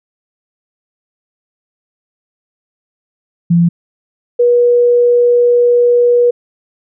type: tone pair in turn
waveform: sine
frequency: 170.8 / 483.1 Hz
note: F3 / B4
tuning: -38 / -38 cents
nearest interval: octave + tritone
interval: 1800 cents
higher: second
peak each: -6 dBFS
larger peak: neither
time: 3.5-3.69 / 4.39-6.31 s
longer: second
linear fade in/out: 10 ms
effects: none